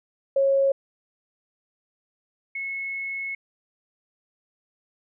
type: tone pair in turn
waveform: sine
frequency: 547 / 2188 Hz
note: C#5 / C#7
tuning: -23 / -23 cents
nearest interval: 2 octaves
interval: 2400 cents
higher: second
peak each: -17 / -28 dBFS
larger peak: first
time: 0.36-0.72 / 2.55-3.35 s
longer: second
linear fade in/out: 5 ms
effects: none